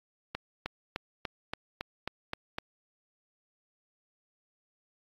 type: accelerating click train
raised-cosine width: 0.3 ms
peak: -17 dBFS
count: 9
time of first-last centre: 0.35-2.585 s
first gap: 310 ms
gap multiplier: 0.97
effects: AAC 32 kbps